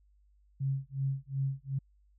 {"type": "tone with tremolo", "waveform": "sine", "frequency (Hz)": 135.9, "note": "C#3", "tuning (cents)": -34, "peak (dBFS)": -27, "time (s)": [0.6, 1.79], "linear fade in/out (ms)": 10, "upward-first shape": "sine", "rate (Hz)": 2.7, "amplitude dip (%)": 100, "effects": ["added 50 Hz sine -62 dBFS peak until 2.18 s"]}